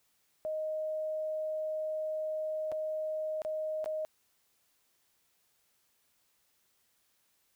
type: tone with dropouts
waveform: sine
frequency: 623 Hz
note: D#5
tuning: 2 cents sharp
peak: -32 dBFS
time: 0.45-4.05 s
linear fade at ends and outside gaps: 0 ms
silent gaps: 2.717-2.722 / 3.419-3.449 / 3.843-3.859 s
effects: white hiss -73 dBFS RMS until 7.55 s